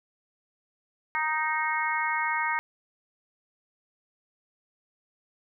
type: harmonic tone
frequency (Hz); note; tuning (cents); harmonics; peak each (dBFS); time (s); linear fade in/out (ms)
311.1; D#4; 0; 3 / 4 / 5 / 6 / 7; -29 / -33 / -34 / -32 / -31; 1.15-2.59; 0
effects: none